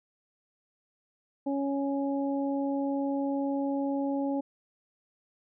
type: harmonic tone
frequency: 277.8 Hz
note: C#4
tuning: 4 cents sharp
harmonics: 1 / 2 / 3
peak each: -28 / -34 / -38 dBFS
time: 1.46-4.41 s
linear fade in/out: 10 ms
effects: none